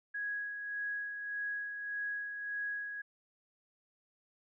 sine tone with tremolo, 1661.2 Hz, G#6, in tune, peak -34 dBFS, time 0.14-3.02 s, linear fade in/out 10 ms, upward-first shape sine, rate 1.7 Hz, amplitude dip 45%, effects none

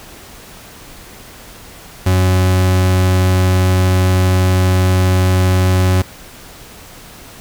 40% pulse tone, 92.5 Hz, F#2, in tune, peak -9 dBFS, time 2.06-6.02 s, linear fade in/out 5 ms, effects pink hiss -37 dBFS RMS until 7.4 s

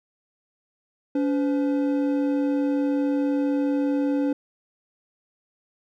triangle tone pair together, 284.4 / 509 Hz, C#4 / C5, +45 / -48 cents, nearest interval minor seventh, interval 1007 cents, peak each -19 / -27 dBFS, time 1.15-4.33 s, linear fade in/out 5 ms, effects none

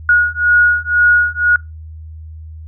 sine beating tone pair, 1447 / 1449 Hz, F#6 / F#6, -39 / -37 cents, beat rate 2 Hz, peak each -12 dBFS, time 0.09-1.56 s, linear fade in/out 2 ms, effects noise-tail reverb RT60 0.2 s tail -23 dB re dry + added 79 Hz sine -29 dBFS peak until 2.67 s

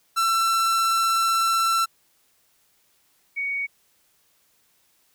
45% pulse / sine tone pair in turn, 1342 / 2238 Hz, E6 / C#7, +31 / +16 cents, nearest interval major sixth, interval 885 cents, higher second, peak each -19 / -24 dBFS, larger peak first, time 0.16-1.86 / 3.36-3.67 s, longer first, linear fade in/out 20 ms, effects white hiss -64 dBFS RMS until 5.14 s

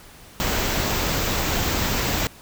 pink band-stop noise, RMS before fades -23 dBFS, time 0.4-2.27 s, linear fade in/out 0 ms, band 8100 to 12000 Hz, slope 96 dB/octave, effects pink hiss -46 dBFS RMS until 2.41 s

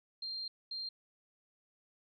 sine tone bursts at uneven times, 4186 Hz, C8, in tune, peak -38 dBFS, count 2, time 0.22-0.48 / 0.71-0.89 s, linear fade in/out 5 ms, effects none

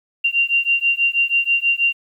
sine beating tone pair, 2767 / 2773.2 Hz, F7 / F7, -17 / -13 cents, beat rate 6.2 Hz, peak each -18 dBFS, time 0.24-1.93 s, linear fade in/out 10 ms, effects 9-bit

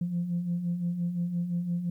sine beating tone pair, 169.3 / 175.1 Hz, E3 / F3, +46 / +5 cents, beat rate 5.8 Hz, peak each -35 / -27 dBFS, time 0.01-1.9 s, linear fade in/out 5 ms, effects tanh soft clip ceiling -22 dBFS + 11-bit

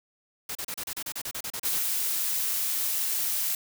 white noise bursts, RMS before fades -34 dBFS, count 14, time 0.49-1.787 s, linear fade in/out 5 ms, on 62 ms, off 33 ms
blue noise, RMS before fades -28 dBFS, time 1.65-3.55 s, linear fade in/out 2 ms
effects none

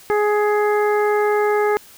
harmonic tone, 417.9 Hz, G#4, 11 cents sharp, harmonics 1 / 2 / 3 / 4 / 5, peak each -16 / -22 / -26 / -28 / -30 dBFS, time 0.1-1.77 s, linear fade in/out 0 ms, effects white hiss -45 dBFS RMS until 1.97 s

